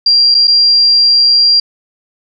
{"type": "tone with dropouts", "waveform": "sine", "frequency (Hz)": 4757, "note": "D8", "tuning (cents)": 21, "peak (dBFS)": -5, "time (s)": [0.06, 1.6], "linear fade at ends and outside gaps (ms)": 5, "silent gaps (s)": [[0.345, 0.348], [0.473, 0.478]], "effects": []}